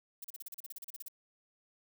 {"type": "noise bursts", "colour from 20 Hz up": "violet", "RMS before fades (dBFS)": -44, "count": 15, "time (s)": [0.22, 1.084], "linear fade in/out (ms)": 5, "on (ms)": 24, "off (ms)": 36, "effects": []}